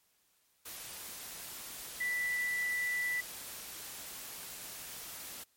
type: tone in noise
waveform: sine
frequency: 1975.5 Hz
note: B6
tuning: in tune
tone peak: -31 dBFS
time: 2-3.21 s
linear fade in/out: 10 ms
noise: white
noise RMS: -45 dBFS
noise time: 0.65-5.44 s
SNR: +11 dB
effects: white hiss -72 dBFS RMS until 5.56 s + MP3 64 kbps